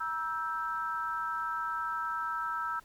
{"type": "chord", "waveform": "sine", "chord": "E diminished", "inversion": "second", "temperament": "equal with one note detuned", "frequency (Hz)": [952.5, 1318.5, 1568], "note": ["Bb5", "E6", "G6"], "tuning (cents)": [37, 0, 0], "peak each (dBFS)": [-38, -33, -39], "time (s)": [0, 2.8], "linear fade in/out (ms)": 10, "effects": ["pink hiss -61 dBFS RMS until 2.84 s"]}